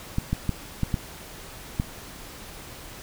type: clicks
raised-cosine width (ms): 5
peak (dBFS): -11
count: 6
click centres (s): 0.184 / 0.33 / 0.493 / 0.833 / 0.942 / 1.799
effects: pink hiss -42 dBFS RMS until 3.02 s